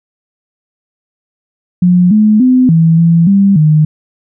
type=tone with pitch steps; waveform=sine; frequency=178.7 / 213.5 / 254.6 / 163.6 / 167.3 / 197.6 / 153.6 Hz; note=F3 / G#3 / C4 / E3 / E3 / G3 / D#3; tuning=+40 / +48 / -47 / -13 / +26 / +14 / -22 cents; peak=-4 dBFS; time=1.82-3.85 s; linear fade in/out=5 ms; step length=290 ms; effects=none